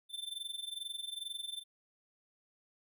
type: tone with amplitude modulation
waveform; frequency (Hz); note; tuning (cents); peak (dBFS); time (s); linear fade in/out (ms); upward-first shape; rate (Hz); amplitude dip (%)
square; 3548; A7; +14; -37; 0.09-1.64; 50; sine; 22.3; 85
effects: none